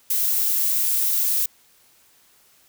violet noise, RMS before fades -21 dBFS, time 0.1-1.46 s, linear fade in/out 5 ms, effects white hiss -57 dBFS RMS until 2.68 s

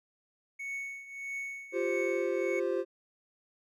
triangle tone with tremolo, 2217 Hz, C#7, in tune, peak -32 dBFS, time 0.59-2.6 s, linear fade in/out 10 ms, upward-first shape triangle, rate 1.6 Hz, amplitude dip 80%
triangle chord, F suspended second, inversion none, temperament equal, 349.2 / 392 / 523.3 Hz, F4 / G4 / C5, 0 / 0 / 0 cents, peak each -31 dBFS, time 1.72-2.85 s, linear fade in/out 50 ms
effects none

